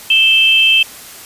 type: tone pair together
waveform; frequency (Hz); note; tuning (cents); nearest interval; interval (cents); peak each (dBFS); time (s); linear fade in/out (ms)
sine; 2637 / 3136; E7 / G7; 0 / 0; minor third; 300; -10; 0.1-0.83; 5
effects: white hiss -34 dBFS RMS until 1.25 s + resampled to 32000 Hz